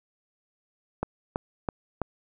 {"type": "click train", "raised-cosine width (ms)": 1, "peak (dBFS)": -13, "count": 4, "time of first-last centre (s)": [1.03, 2.017], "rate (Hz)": 3.04, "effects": []}